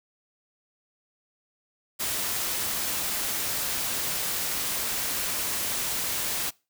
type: noise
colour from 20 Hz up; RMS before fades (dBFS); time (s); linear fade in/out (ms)
white; -29; 1.99-6.51; 20
effects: noise-tail reverb RT60 0.3 s tail -24 dB re dry